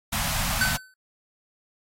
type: band-stop noise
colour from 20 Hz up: pink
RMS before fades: -26 dBFS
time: 0.12-0.77 s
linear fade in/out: 10 ms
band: 240 to 630 Hz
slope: 48 dB/octave
type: tone with exponential decay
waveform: square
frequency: 1519 Hz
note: F#6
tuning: 45 cents sharp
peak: -19 dBFS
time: 0.61-0.94 s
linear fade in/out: 2 ms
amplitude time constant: 70 ms
effects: AAC 48 kbps